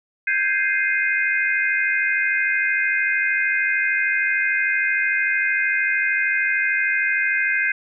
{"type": "chord", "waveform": "sine", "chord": "Ab major seventh", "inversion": "third", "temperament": "equal", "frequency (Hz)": [1568, 1661.2, 2093, 2489], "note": ["G6", "Ab6", "C7", "Eb7"], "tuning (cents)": [0, 0, 0, 0], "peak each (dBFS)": [-22, -26, -22, -25], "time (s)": [0.27, 7.72], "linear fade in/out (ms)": 5, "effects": []}